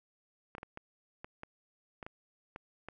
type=clicks; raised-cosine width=0.5 ms; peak=-28 dBFS; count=10; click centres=0.551 / 0.582 / 0.631 / 0.774 / 1.245 / 1.434 / 2.028 / 2.065 / 2.561 / 2.886 s; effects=none